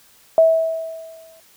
sine tone with exponential decay, 650 Hz, E5, 24 cents flat, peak -7 dBFS, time 0.38-1.4 s, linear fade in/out 1 ms, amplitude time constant 220 ms, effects white hiss -52 dBFS RMS until 1.56 s

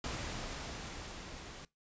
pink noise with level ramp, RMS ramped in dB -39 to -49 dBFS, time 0.04-1.65 s, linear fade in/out 2 ms, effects noise-tail reverb RT60 0.2 s tail -22 dB re dry + resampled to 16000 Hz

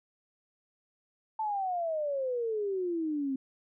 sine exponential sweep, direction down, 889 to 261.6 Hz, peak -29 dBFS, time 1.39-3.36 s, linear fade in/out 5 ms, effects none

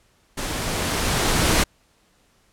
pink noise with level ramp, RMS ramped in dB -28 to -17 dBFS, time 0.37-1.64 s, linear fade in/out 10 ms, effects pink hiss -61 dBFS RMS until 2.52 s + low-pass 11000 Hz 12 dB/octave

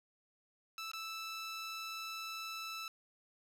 15% pulse tone with dropouts, 1318.5 Hz, E6, in tune, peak -35 dBFS, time 0.78-2.88 s, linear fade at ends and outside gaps 1 ms, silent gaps 0.916-0.934 s, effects low-pass 12000 Hz 12 dB/octave

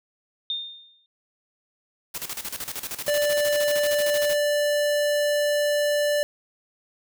sine tone with exponential decay, 3638 Hz, A#7, 43 cents flat, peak -23 dBFS, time 0.5-1.06 s, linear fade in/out 1 ms, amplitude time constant 120 ms
white noise with tremolo, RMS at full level -31 dBFS, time 2.14-4.36 s, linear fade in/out 10 ms, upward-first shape square, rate 13 Hz, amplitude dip 75%
square tone, 587.3 Hz, D5, in tune, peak -21 dBFS, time 3.08-6.23 s, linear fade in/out 0 ms
effects none

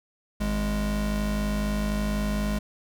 square tone pair together, 51.99 / 207.3 Hz, G#1 / G#3, +3 / -3 cents, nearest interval 2 octaves, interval 2394 cents, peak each -28 dBFS, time 0.4-2.59 s, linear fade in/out 10 ms, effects none

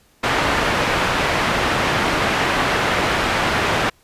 white low-pass noise, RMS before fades -19 dBFS, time 0.23-3.9 s, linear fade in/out 10 ms, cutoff 1900 Hz, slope 12 dB/octave, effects pink hiss -56 dBFS RMS until 4.03 s + resampled to 32000 Hz

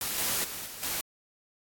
white noise with level steps, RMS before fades -32 / -29 / -38 / -42 / -32 dBFS, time 0.01-1.01 s, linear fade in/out 2 ms, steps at 0.18 / 0.44 / 0.66 / 0.83 s, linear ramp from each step 2 ms, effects AAC 64 kbps

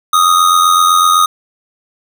square tone with amplitude modulation, 1244.5 Hz, D#6, in tune, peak -5 dBFS, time 0.13-1.26 s, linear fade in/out 5 ms, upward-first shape sine, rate 87.9 Hz, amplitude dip 60%, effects none

